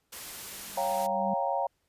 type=noise; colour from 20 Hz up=white; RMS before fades=-41 dBFS; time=0.12-1.07 s; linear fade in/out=10 ms
type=tone with exponential growth; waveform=sine; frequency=196 Hz; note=G3; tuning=in tune; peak=-30 dBFS; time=0.32-1.34 s; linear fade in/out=5 ms; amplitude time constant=220 ms
type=chord; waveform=sine; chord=G half-diminished seventh; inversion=second; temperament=equal; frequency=554.4 / 698.5 / 784 / 932.3 Hz; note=Db5 / F5 / G5 / Bb5; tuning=0 / 0 / 0 / 0 cents; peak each=-32 dBFS; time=0.77-1.67 s; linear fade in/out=5 ms
effects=pink hiss -75 dBFS RMS until 1.88 s + resampled to 32000 Hz